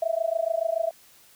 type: tone with amplitude modulation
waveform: sine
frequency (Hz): 659.3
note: E5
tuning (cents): 0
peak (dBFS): -19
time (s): 0.02-0.91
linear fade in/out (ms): 5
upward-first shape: sine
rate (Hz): 27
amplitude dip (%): 95
effects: white hiss -55 dBFS RMS until 1.35 s